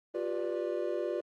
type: chord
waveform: triangle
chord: G dominant seventh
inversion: third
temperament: just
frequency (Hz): 352.8 / 392 / 490 / 588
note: F4 / G4 / B4 / D5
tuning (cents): +18 / 0 / -14 / +2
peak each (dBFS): -33 / -36 / -36 / -34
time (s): 0.14-1.21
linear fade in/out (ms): 10
effects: Opus 24 kbps